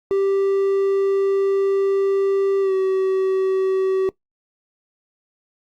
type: tone with pitch glide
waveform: triangle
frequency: 392 to 380.6 Hz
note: G4 to F#4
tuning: 0 to +49 cents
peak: -14 dBFS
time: 0.11-4.09 s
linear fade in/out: 0 ms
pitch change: -51 cents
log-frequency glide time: 2.61-2.73 s
effects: noise-tail reverb RT60 0.1 s tail -19 dB re dry + Opus 48 kbps